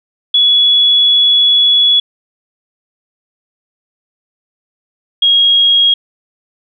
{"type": "tone pair in turn", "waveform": "sine", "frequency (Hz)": [3388, 3282], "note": ["G#7", "G#7"], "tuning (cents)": [34, -21], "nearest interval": "minor second", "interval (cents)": 55, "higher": "first", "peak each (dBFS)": -6, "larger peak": "neither", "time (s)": [[0.34, 2], [5.22, 5.94]], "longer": "first", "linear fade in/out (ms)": 5, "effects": []}